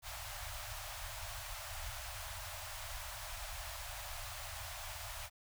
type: band-stop noise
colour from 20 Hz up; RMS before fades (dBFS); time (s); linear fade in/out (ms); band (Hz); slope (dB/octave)
pink; -45; 0.02-5.3; 50; 110 to 580; 96
effects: none